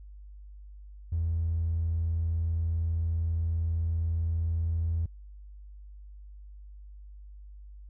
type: tone with tanh clipping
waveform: triangle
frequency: 82.41 Hz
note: E2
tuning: in tune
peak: -25 dBFS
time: 1.12-5.06 s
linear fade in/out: 5 ms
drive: 1 dB
effects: added 50 Hz sine -44 dBFS peak until 7.89 s